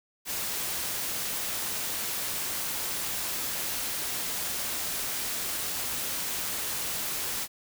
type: noise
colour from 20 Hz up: white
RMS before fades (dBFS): -32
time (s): 0.25-7.48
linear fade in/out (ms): 50
effects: none